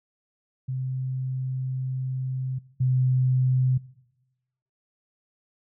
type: tone pair in turn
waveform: sine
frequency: 130.1 / 128.61 Hz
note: C3 / C3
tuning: -9 / -29 cents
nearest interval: unison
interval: 20 cents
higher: first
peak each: -26 / -19 dBFS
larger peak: second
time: 0.68-2.59 / 2.8-3.78 s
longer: first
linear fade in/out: 10 ms
effects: noise-tail reverb RT60 1.0 s tail -21 dB re dry